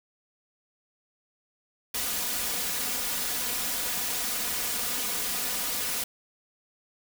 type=noise with comb filter; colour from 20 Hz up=white; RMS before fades=-30 dBFS; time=1.94-6.04 s; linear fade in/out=5 ms; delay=4.1 ms; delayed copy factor=+0.65; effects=none